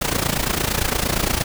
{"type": "noise with amplitude modulation", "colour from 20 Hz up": "pink", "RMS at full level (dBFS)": -18, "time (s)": [0.01, 1.44], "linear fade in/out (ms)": 10, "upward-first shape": "sine", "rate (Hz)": 28.7, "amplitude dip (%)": 80, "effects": []}